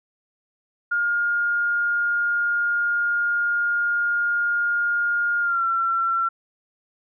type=tone with pitch glide; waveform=sine; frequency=1417 to 1355.4 Hz; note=F6 to E6; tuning=+25 to +48 cents; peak=-19 dBFS; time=0.91-6.29 s; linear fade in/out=10 ms; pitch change=-77 cents; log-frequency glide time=5.41-5.65 s; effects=none